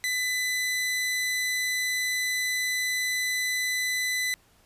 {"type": "tone", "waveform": "sawtooth", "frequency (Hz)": 2003, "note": "B6", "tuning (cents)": 24, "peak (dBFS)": -22, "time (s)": [0.04, 4.34], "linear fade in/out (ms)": 0, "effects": ["pink hiss -61 dBFS RMS until 4.65 s", "resampled to 32000 Hz"]}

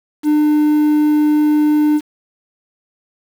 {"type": "tone with quantisation", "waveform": "triangle", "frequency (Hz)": 300.5, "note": "D4", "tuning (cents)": 40, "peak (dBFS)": -8, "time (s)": [0.23, 2.01], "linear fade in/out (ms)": 50, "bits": 6, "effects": []}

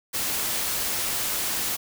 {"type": "noise", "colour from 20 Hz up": "white", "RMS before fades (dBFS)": -27, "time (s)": [0.13, 1.77], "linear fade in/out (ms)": 20, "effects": []}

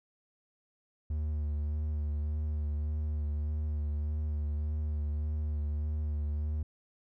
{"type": "tone with vibrato", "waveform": "triangle", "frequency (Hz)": 75.1, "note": "D2", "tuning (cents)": 39, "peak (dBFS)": -28, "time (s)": [1.1, 6.63], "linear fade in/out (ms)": 5, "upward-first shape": "sine", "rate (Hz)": 1.7, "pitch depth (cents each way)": 28, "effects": []}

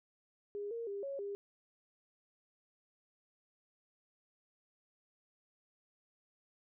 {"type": "tone with pitch steps", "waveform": "sine", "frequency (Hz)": [408.9, 464, 400.9, 553, 402.5], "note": ["G#4", "A#4", "G4", "C#5", "G4"], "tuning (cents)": [-27, -8, 39, -4, 46], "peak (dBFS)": -38, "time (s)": [0.55, 1.35], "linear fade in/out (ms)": 0, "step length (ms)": 160, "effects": []}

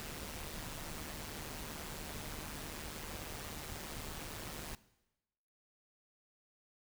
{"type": "noise with amplitude modulation", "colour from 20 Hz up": "pink", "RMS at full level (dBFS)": -42, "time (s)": [0, 4.75], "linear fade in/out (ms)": 0, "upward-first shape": "sine", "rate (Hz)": 152, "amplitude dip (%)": 65, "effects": ["noise-tail reverb RT60 1.0 s tail -19 dB re dry"]}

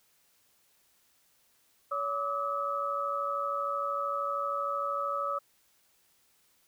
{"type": "tone cluster", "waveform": "sine", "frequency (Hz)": [566, 1169, 1282], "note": ["C#5", "D6", "E6"], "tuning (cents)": [36, -8, -49], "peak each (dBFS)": [-35, -35, -32], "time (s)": [1.91, 5.39], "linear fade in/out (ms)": 10, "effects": ["white hiss -68 dBFS RMS until 6.67 s"]}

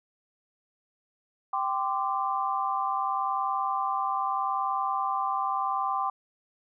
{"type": "chord", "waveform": "sine", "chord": "G suspended fourth", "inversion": "none", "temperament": "equal with one note detuned", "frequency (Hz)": [784, 1033.9, 1174.7], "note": ["G5", "C6", "D6"], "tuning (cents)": [0, -21, 0], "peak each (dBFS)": -30, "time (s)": [1.53, 6.1], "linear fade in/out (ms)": 5, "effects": []}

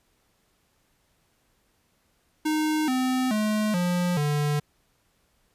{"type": "tone with pitch steps", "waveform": "square", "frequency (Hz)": [308.7, 256.6, 213.3, 177.3, 147.38], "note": ["D#4", "C4", "G#3", "F3", "D3"], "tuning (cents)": [-14, -34, 46, 26, 6], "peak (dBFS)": -23, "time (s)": [2.45, 4.6], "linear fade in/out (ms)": 10, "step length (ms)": 430, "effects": ["pink hiss -68 dBFS RMS until 5.54 s", "resampled to 32000 Hz"]}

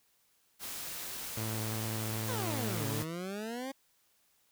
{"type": "noise", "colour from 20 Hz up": "white", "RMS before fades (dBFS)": -41, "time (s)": [0.59, 3.06], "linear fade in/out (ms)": 50}
{"type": "tone", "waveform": "sawtooth", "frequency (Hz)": 110, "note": "A2", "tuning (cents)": 0, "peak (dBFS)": -31, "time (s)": [1.37, 3.03], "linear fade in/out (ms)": 5}
{"type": "exponential two-way sweep", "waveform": "20% pulse", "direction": "down then up", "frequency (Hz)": [541, 135.5, 275.1], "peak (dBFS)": -32, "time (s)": [2.28, 3.72], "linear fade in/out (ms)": 10, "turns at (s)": 2.86}
{"effects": ["white hiss -71 dBFS RMS until 4.51 s"]}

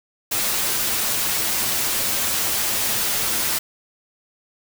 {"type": "noise with comb filter", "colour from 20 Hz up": "white", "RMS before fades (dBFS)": -22, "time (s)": [0.31, 3.59], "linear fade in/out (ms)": 10, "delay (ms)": 9, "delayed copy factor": 0.5, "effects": []}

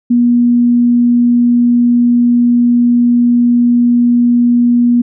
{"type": "tone", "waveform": "sine", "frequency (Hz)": 240.6, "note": "B3", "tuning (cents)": -45, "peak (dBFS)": -6, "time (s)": [0.1, 5.02], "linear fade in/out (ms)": 10, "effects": []}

